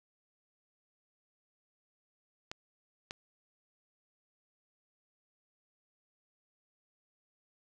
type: clicks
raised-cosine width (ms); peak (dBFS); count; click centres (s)
0.2; -22; 2; 2.515 / 3.109
effects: none